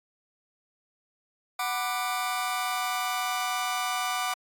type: chord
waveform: sawtooth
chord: B minor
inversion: second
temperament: just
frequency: 740.8 / 987.8 / 1185.3 Hz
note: F#5 / B5 / D6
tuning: +2 / 0 / +16 cents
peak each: -27 / -32 / -27 dBFS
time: 1.59-4.34 s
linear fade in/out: 5 ms
effects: AAC 64 kbps